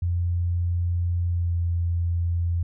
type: tone with pitch glide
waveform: sine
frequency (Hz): 87.1 to 85.75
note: F2 to F2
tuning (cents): -4 to -31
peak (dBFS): -21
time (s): 0.02-2.63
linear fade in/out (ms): 5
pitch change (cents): -27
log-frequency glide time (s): 1.28-1.55
effects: none